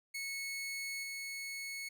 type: tone with level steps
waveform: sawtooth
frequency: 2200 Hz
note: C#7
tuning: 14 cents flat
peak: -35 / -37 dBFS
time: 0.14-1.89 s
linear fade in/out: 10 ms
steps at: 1.03 s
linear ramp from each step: 5 ms
effects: none

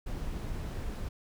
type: noise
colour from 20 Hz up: brown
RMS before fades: -36 dBFS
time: 0.06-1.09 s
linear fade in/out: 10 ms
effects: none

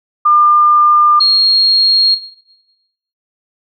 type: tone pair in turn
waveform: sine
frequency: 1201 / 4264 Hz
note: D6 / C8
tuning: +38 / +32 cents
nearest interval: octave + minor seventh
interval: 2194 cents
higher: second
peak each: -6 dBFS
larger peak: neither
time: 0.25-1.2 / 1.2-2.15 s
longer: neither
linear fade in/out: 10 ms
effects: noise-tail reverb RT60 1.0 s tail -18 dB re dry

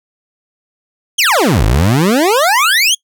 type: exponential two-way sweep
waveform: 25% pulse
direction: down then up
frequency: 3393 to 48.4 to 3393 Hz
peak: -5 dBFS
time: 1.18-2.95 s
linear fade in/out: 10 ms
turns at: 1.64 s
effects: noise-tail reverb RT60 0.1 s tail -24 dB re dry

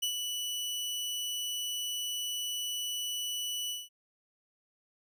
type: tone with ADSR envelope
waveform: sawtooth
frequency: 2960 Hz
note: F#7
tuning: in tune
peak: -25 dBFS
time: 0.02-3.89 s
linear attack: 12 ms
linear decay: 89 ms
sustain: -5 dB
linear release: 190 ms
effects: none

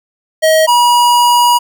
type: tone pair in turn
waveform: square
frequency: 634 / 964.3 Hz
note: D#5 / B5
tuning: +32 / -42 cents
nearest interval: perfect fifth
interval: 726 cents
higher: second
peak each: -7 dBFS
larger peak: neither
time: 0.42-0.67 / 0.67-1.59 s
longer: second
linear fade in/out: 20 ms
effects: none

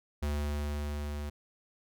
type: tone with level ramp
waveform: square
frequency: 73.42 Hz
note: D2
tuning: in tune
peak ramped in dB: -30 to -36 dBFS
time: 0.22-1.3 s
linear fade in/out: 10 ms
effects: none

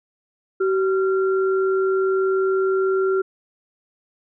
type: tone pair together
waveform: sine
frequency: 381.7 / 1377 Hz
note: G4 / F6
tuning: -46 / -25 cents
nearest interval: octave + minor seventh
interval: 2221 cents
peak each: -17 / -27 dBFS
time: 0.6-3.22 s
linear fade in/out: 10 ms
effects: none

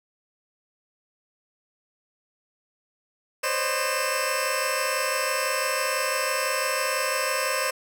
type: tone cluster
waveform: 15% pulse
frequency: 513 / 539 / 607 / 2655 Hz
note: C5 / C#5 / D#5 / E7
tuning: -34 / -49 / -43 / +12 cents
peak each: -23 dBFS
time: 3.43-7.71 s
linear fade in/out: 10 ms
effects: none

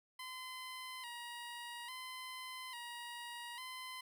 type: tone with vibrato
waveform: 15% pulse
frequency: 987.8 Hz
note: B5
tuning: in tune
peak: -39 dBFS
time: 0.19-4.01 s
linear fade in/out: 5 ms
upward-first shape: square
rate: 0.59 Hz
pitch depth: 65 cents each way
effects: none

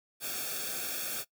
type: noise with comb filter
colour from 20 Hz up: white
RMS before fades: -36 dBFS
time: 0.2-1.25 s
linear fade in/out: 50 ms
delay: 1 ms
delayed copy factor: -0.9
effects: noise-tail reverb RT60 0.1 s tail -20 dB re dry

